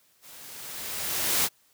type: noise with level ramp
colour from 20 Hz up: white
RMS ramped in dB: -49 to -22 dBFS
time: 0.21-1.49 s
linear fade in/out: 50 ms
effects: white hiss -64 dBFS RMS until 1.73 s + high-pass 60 Hz 12 dB/octave